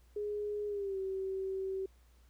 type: tone with pitch glide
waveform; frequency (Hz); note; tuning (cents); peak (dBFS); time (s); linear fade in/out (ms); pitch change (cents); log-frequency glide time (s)
sine; 415.3 to 383; G#4 to G4; 0 to -40; -34; 0.16-1.86; 5; -140; 0.67-0.98
effects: added 60 Hz sine -60 dBFS peak until 2.29 s + pink hiss -71 dBFS RMS until 2.29 s